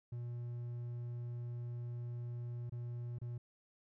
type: tone with dropouts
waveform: triangle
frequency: 120.1 Hz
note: B2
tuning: 48 cents flat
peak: -38 dBFS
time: 0.12-3.38 s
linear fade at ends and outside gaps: 5 ms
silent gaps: 2.697-2.721 / 3.186-3.215 s
effects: none